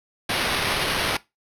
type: noise with sample-and-hold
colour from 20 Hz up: white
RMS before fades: -24 dBFS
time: 0.29-1.17 s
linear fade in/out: 5 ms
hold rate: 7350 Hz
effects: noise-tail reverb RT60 0.2 s tail -19 dB re dry + low-pass 12000 Hz 12 dB/octave